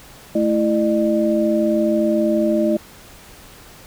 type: tone cluster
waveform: sine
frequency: 219 / 331.5 / 603 Hz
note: A3 / E4 / D5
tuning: -8 / +10 / +46 cents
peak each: -19 dBFS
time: 0.35-2.77 s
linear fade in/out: 5 ms
effects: pink hiss -43 dBFS RMS until 3.86 s